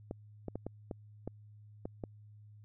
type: clicks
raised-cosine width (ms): 2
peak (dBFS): -25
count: 8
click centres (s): 0.111 / 0.483 / 0.556 / 0.666 / 0.912 / 1.276 / 1.855 / 2.038
effects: added 105 Hz sine -53 dBFS peak until 2.64 s